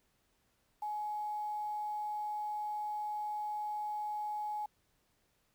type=tone with quantisation; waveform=sine; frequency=842 Hz; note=G#5; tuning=24 cents sharp; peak=-35 dBFS; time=0.82-4.66 s; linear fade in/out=5 ms; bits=10; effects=pink hiss -75 dBFS RMS until 5.54 s